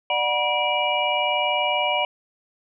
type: tone cluster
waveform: sine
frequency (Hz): 596 / 737 / 964 / 2342 / 2899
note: D5 / F#5 / B5 / D7 / F#7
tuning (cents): +25 / -7 / -42 / -5 / -36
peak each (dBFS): -26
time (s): 0.1-2.05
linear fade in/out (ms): 2
effects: none